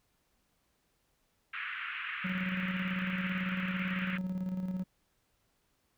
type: band-pass noise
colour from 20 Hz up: pink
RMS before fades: -39 dBFS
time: 1.53-4.18 s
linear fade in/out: 10 ms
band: 1300 to 2800 Hz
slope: 48 dB/octave
type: tone with tremolo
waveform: triangle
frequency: 185 Hz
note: F#3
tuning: in tune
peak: -29 dBFS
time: 2.24-4.84 s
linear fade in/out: 10 ms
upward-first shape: square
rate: 18 Hz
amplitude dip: 45%
effects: pink hiss -75 dBFS RMS until 5.97 s